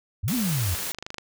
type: exponential two-way sweep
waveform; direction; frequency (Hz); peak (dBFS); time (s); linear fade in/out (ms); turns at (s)
sine; up then down; 78.7 to 266.8 to 78.7; -23; 0.23-0.75; 10; 0.34
type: noise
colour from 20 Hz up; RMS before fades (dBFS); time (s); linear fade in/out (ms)
white; -31; 0.28-0.92; 0
type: click train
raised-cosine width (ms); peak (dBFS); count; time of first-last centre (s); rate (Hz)
0.2; -17; 12; 0.75-1.183; 25.4
effects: none